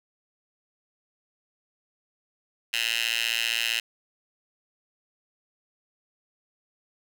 10% pulse tone with high-pass filter, 115.3 Hz, A#2, 19 cents flat, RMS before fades -27 dBFS, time 2.73-3.8 s, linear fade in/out 5 ms, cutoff 2600 Hz, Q 3.5, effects none

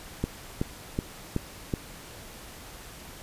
click train, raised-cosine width 3 ms, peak -13 dBFS, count 5, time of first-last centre 0.24-1.738 s, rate 2.67 Hz, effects pink hiss -45 dBFS RMS until 3.22 s + resampled to 32000 Hz

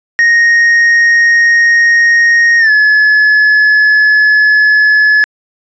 triangle tone with pitch glide, 1864.7 to 1709.9 Hz, A#6 to A6, 0 to -50 cents, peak -3 dBFS, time 0.19-5.24 s, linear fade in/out 0 ms, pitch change -150 cents, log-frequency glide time 2.59-2.71 s, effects resampled to 16000 Hz

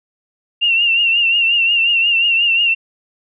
sine tone with vibrato, 2763 Hz, F7, 19 cents flat, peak -11 dBFS, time 0.61-2.75 s, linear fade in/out 20 ms, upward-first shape triangle, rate 5.6 Hz, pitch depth 68 cents each way, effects none

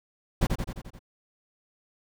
brown noise with echo, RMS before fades -21 dBFS, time 0.41-0.47 s, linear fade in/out 10 ms, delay 87 ms, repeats 6, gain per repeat -4 dB, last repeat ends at 0.992 s, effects none

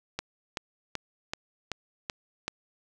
click train, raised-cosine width 0.2 ms, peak -14 dBFS, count 7, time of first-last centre 0.19-2.48 s, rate 2.62 Hz, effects none

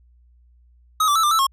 square tone with pitch steps, 1267 / 1165 / 1314 / 1191 / 1317 / 1084 Hz, D#6 / D6 / E6 / D6 / E6 / C#6, +31 / -14 / -6 / +24 / -2 / -39 cents, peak -16 dBFS, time 1-1.468 s, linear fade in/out 5 ms, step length 78 ms, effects added 60 Hz sine -51 dBFS peak until 1.52 s + resampled to 32000 Hz

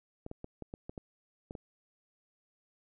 clicks, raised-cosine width 2 ms, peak -28 dBFS, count 9, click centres 0.264 / 0.314 / 0.444 / 0.623 / 0.739 / 0.895 / 0.978 / 1.509 / 1.552 s, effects none

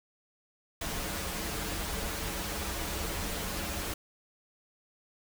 pink noise with comb filter, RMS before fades -35 dBFS, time 0.81-3.94 s, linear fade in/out 5 ms, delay 7.9 ms, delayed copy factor -0.65, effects none

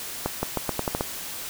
accelerating click train, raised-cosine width 1 ms, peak -10 dBFS, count 8, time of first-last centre 0.26-1.009 s, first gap 170 ms, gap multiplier 0.84, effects white hiss -35 dBFS RMS until 1.49 s

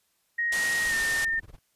sine tone with pitch glide, 1877 to 1814.1 Hz, A#6 to A#6, +11 to -48 cents, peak -24 dBFS, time 0.38-1.4 s, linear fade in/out 10 ms, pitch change -59 cents, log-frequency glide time 0.88-0.94 s
white low-pass noise, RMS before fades -34 dBFS, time 0.52-1.25 s, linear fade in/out 5 ms, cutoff 10000 Hz, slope 24 dB/octave
brown noise with tremolo, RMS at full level -43 dBFS, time 0.85-1.59 s, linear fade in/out 5 ms, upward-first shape sine, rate 19 Hz, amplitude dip 100%
effects white hiss -71 dBFS RMS until 1.75 s + resampled to 32000 Hz

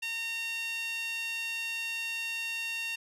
sawtooth tone with high-pass filter, 915 Hz, A#5, 32 cents flat, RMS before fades -35 dBFS, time 0.02-2.96 s, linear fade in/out 10 ms, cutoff 2500 Hz, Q 6, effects resampled to 32000 Hz

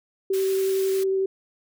sine tone with vibrato, 384.2 Hz, G4, 35 cents flat, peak -20 dBFS, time 0.3-1.26 s, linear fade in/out 5 ms, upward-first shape sine, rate 11 Hz, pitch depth 8 cents each way
white high-pass noise, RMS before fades -37 dBFS, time 0.33-1.04 s, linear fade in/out 10 ms, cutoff 1200 Hz, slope 24 dB/octave
effects none

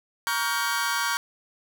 sawtooth chord, G half-diminished seventh, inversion first, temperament just, 940.8 / 1128.9 / 1411.2 / 1568 Hz, Bb5 / Db6 / F6 / G6, +16 / +31 / +18 / 0 cents, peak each -26 dBFS, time 0.27-1.17 s, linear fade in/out 0 ms, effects none

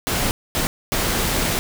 pink noise bursts at uneven times, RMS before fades -21 dBFS, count 3, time 0.07-0.31 / 0.55-0.67 / 0.92-1.59 s, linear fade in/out 0 ms, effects none

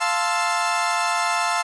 30% pulse chord, F major seventh, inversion none, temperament equal, 698.5 / 880 / 1046.5 / 1318.5 Hz, F5 / A5 / C6 / E6, 0 / 0 / 0 / 0 cents, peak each -23 dBFS, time 0-1.63 s, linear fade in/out 20 ms, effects resampled to 24000 Hz

